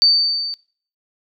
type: tone with level ramp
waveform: sine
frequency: 4581 Hz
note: D8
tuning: 44 cents flat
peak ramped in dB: -8 to -24 dBFS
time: 0.02-0.54 s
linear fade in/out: 0 ms
effects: noise-tail reverb RT60 0.5 s tail -22 dB re dry